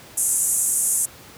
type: band-pass noise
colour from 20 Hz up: white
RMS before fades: -21 dBFS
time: 0.17-1.06 s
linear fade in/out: 10 ms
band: 7100 to 11000 Hz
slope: 48 dB/octave
effects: pink hiss -44 dBFS RMS until 1.37 s + high-pass 80 Hz 12 dB/octave